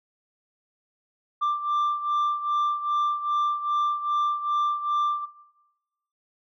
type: beating tone pair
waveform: sine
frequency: 1181 / 1183.5 Hz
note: D6 / D6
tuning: +9 / +13 cents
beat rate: 2.5 Hz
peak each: -22 / -26 dBFS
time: 1.41-5.26 s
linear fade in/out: 20 ms
effects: noise-tail reverb RT60 1.0 s tail -18 dB re dry + tanh soft clip ceiling -20 dBFS